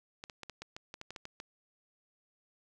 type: clicks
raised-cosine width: 0.2 ms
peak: -26 dBFS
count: 12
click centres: 0.239 / 0.298 / 0.433 / 0.497 / 0.62 / 0.765 / 0.941 / 1.014 / 1.106 / 1.162 / 1.254 / 1.401 s
effects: none